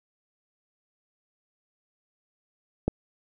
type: click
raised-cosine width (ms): 2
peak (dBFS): -10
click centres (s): 2.88
effects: none